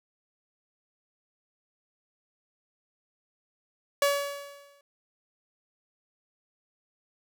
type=tone with exponential decay; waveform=sawtooth; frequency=567 Hz; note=C#5; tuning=39 cents sharp; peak=-16 dBFS; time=4.02-4.81 s; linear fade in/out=2 ms; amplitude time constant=170 ms; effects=none